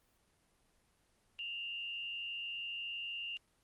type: tone with frequency modulation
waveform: sine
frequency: 2794 Hz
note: F7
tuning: in tune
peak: -39 dBFS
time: 1.39-3.37 s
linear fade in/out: 0 ms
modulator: 142 Hz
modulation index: 0.5
effects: pink hiss -73 dBFS RMS until 3.63 s + Opus 24 kbps